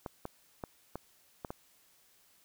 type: clicks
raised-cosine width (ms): 1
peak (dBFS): -24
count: 6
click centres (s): 0.062 / 0.254 / 0.638 / 0.956 / 1.448 / 1.505
effects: white hiss -66 dBFS RMS until 2.44 s